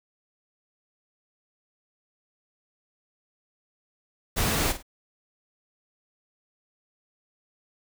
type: noise with echo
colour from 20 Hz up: pink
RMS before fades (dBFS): -25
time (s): 4.36-4.73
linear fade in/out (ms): 20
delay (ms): 49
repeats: 2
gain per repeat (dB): -11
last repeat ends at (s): 4.828
effects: none